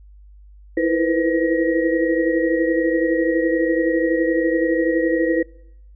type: tone cluster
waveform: sine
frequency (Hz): 326.6 / 338.5 / 477.7 / 507 / 1896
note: E4 / E4 / A#4 / B4 / A#6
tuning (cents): -16 / +46 / +42 / +45 / +29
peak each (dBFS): -19 / -26 / -25 / -21 / -27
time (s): 0.77-5.43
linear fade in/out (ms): 5
effects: noise-tail reverb RT60 0.8 s tail -25 dB re dry + added 50 Hz sine -42 dBFS peak until 5.95 s